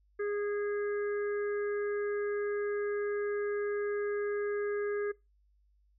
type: harmonic tone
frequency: 411.6 Hz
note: G#4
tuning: 16 cents flat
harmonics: 1 / 3 / 4 / 5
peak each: -31 / -46 / -43 / -50 dBFS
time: 0.19-5.12 s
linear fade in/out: 10 ms
effects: noise-tail reverb RT60 0.2 s tail -21 dB re dry + added 50 Hz sine -65 dBFS peak until 5.98 s